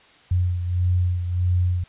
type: beating tone pair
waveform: sine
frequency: 89.3 / 90.9 Hz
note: F2 / F#2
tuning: +39 / -30 cents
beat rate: 1.6 Hz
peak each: -19 / -27 dBFS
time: 0.31-1.84 s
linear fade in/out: 5 ms
effects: white hiss -52 dBFS RMS until 1.88 s + resampled to 8000 Hz